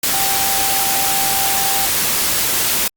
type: tone in noise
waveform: sine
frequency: 784 Hz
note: G5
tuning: in tune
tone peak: -22 dBFS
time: 0.13-1.86 s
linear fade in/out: 5 ms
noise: white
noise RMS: -17 dBFS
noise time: 0.03-2.88 s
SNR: -8 dB
effects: Opus 48 kbps